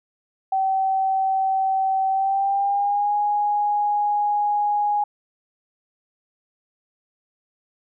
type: tone with pitch glide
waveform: sine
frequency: 768 to 827.9 Hz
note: G5 to G#5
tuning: -36 to -6 cents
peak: -18 dBFS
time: 0.52-5.04 s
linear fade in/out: 5 ms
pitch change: +130 cents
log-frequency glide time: 2.09-3.15 s
effects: none